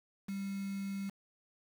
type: tone with quantisation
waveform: sine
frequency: 196.7 Hz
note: G3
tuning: 6 cents sharp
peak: -36 dBFS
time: 0.28-1.1 s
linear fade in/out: 10 ms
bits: 8
effects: none